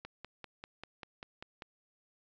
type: click train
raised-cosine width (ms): 0.3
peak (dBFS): -28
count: 9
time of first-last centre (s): 0.05-1.622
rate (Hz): 5.09
effects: resampled to 16000 Hz